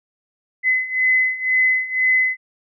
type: beating tone pair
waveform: sine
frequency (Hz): 2028 / 2030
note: B6 / B6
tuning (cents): +45 / +47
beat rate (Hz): 2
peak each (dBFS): -20 / -17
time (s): 0.63-2.37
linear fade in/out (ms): 50
effects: none